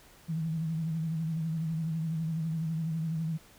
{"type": "tone with vibrato", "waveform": "sine", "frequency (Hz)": 161.1, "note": "E3", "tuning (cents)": -39, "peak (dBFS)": -29, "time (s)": [0.28, 3.38], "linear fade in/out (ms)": 20, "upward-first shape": "sine", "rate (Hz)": 12, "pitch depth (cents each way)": 56, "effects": ["pink hiss -57 dBFS RMS until 3.58 s"]}